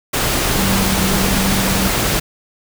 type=tone in noise; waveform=sine; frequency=193.3 Hz; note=G3; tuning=24 cents flat; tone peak=-18 dBFS; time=0.57-1.88 s; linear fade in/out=10 ms; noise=pink; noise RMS=-17 dBFS; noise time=0.13-2.2 s; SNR=-4 dB; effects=none